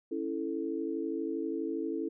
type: chord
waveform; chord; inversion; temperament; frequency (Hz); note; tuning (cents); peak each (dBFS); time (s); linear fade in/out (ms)
sine; A major; first; equal; 277.2 / 329.6 / 440; C#4 / E4 / A4; 0 / 0 / 0; -37 / -34 / -37; 0.11-2.09; 10
effects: none